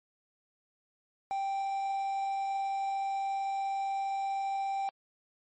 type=tone with quantisation; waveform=triangle; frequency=784 Hz; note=G5; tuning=in tune; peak=-28 dBFS; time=1.31-4.89 s; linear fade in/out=0 ms; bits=8; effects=MP3 32 kbps